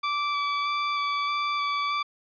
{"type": "tone with vibrato", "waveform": "sawtooth", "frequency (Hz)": 1159, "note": "D6", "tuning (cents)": -23, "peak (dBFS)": -21, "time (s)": [0.03, 2.03], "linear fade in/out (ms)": 10, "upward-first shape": "square", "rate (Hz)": 1.6, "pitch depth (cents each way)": 10, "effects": ["resampled to 11025 Hz"]}